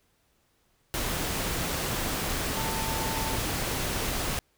sine tone in noise, 892 Hz, A5, 23 cents sharp, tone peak -35 dBFS, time 2.57-3.36 s, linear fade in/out 0 ms, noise pink, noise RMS -30 dBFS, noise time 0.94-4.39 s, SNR -8 dB, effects pink hiss -69 dBFS RMS until 4.57 s

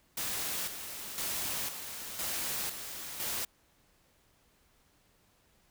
white noise with tremolo, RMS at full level -35 dBFS, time 0.17-3.45 s, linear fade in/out 5 ms, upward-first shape square, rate 0.99 Hz, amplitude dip 55%, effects pink hiss -68 dBFS RMS until 5.7 s

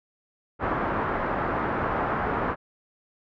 white low-pass noise, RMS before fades -27 dBFS, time 0.59-2.56 s, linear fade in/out 50 ms, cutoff 1400 Hz, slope 24 dB/octave, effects none

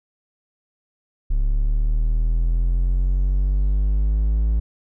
triangle linear sweep, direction up, 34.51 to 54.7 Hz, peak -14 dBFS, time 1.3-4.6 s, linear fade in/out 10 ms, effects none

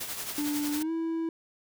white noise with tremolo, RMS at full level -34 dBFS, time 0-0.83 s, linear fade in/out 10 ms, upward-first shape triangle, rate 11 Hz, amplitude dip 55%
triangle tone with pitch glide, 293.7 to 327.8 Hz, D4 to E4, 0 to -10 cents, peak -26 dBFS, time 0.38-1.29 s, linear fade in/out 2 ms, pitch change +190 cents, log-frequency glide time 0.74-0.91 s
effects none

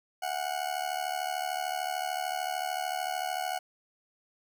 40% pulse tone with amplitude modulation, 736 Hz, F#5, 9 cents flat, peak -26 dBFS, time 0.22-3.59 s, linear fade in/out 10 ms, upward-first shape sine, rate 73.4 Hz, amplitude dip 85%, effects none

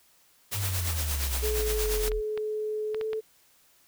white noise with tremolo, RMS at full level -31 dBFS, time 0.51-2.1 s, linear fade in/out 20 ms, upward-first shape sine, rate 8.6 Hz, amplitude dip 55%
sine exponential sweep, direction down, 103.83 to 38.89 Hz, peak -28 dBFS, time 0.53-2.22 s, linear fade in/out 50 ms
sine tone with pitch glide, 428.4 to 437.4 Hz, A4 to A4, -46 to -10 cents, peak -28 dBFS, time 1.42-3.21 s, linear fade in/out 20 ms, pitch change +36 cents, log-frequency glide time 2.92-2.98 s
clicks, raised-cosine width 0.3 ms, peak -22 dBFS, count 10, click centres 1.608 / 1.702 / 1.857 / 1.941 / 2.079 / 2.118 / 2.376 / 2.946 / 3.012 / 3.132 s
effects white hiss -62 dBFS RMS until 3.87 s

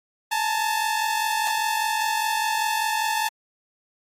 sawtooth tone pair together, 857 / 902 Hz, A5 / A5, -46 / +43 cents, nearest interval minor second, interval 89 cents, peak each -21 dBFS, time 0.31-3.29 s, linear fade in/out 10 ms, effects AAC 48 kbps

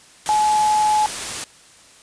sine tone in noise, 851 Hz, G#5, 42 cents sharp, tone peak -14 dBFS, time 0.29-1.06 s, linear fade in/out 0 ms, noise white, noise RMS -27 dBFS, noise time 0.26-1.44 s, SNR +10 dB, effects white hiss -48 dBFS RMS until 2.02 s + resampled to 22050 Hz

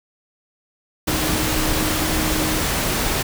sine tone in noise, 311.1 Hz, D#4, in tune, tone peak -25 dBFS, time 1.07-2.61 s, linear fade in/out 10 ms, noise pink, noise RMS -21 dBFS, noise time 1.07-3.23 s, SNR -7 dB, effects none

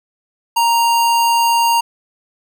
square tone, 932.3 Hz, A#5, in tune, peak -12 dBFS, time 0.56-1.81 s, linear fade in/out 10 ms, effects none

